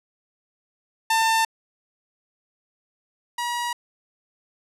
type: tone pair in turn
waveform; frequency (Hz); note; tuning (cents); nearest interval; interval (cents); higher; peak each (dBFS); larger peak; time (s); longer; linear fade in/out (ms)
sawtooth; 896 / 959.3; A5 / A#5; +31 / +49; minor second; 118; second; -14 / -21; first; 1.1-1.45 / 3.38-3.73; neither; 5
effects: low-pass 12000 Hz 12 dB/octave